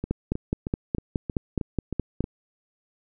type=two click trains; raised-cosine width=3 ms; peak=-16 / -11 dBFS; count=8 / 11; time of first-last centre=0.04-2.241 / 0.11-2.206 s; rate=3.18 / 4.77 Hz; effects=none